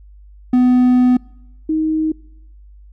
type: tone pair in turn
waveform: triangle / sine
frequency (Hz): 250 / 314.1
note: B3 / D#4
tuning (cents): +21 / +16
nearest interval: major third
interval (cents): 395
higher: second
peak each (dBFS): -7 / -14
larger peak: first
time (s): 0.53-1.17 / 1.69-2.12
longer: first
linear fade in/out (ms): 5
effects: noise-tail reverb RT60 1.0 s tail -26 dB re dry + added 50 Hz sine -39 dBFS peak until 2.92 s